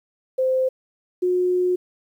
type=tone pair in turn; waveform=sine; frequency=519 / 361.9 Hz; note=C5 / F#4; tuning=-14 / -38 cents; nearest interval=tritone; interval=624 cents; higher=first; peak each=-17 dBFS; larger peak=neither; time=0.38-0.69 / 1.22-1.76 s; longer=second; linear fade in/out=10 ms; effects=9-bit